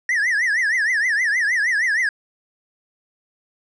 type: tone with vibrato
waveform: triangle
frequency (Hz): 1837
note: A#6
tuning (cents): -26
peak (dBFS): -15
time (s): 0.09-2.09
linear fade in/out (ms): 2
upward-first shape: triangle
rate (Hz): 6.4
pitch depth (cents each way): 230
effects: resampled to 22050 Hz